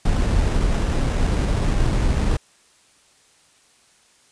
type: noise with sample-and-hold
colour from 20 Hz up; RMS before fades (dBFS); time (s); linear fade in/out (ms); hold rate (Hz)
brown; -19; 0.05-2.37; 5; 4410
effects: white hiss -56 dBFS RMS until 4.31 s + resampled to 22050 Hz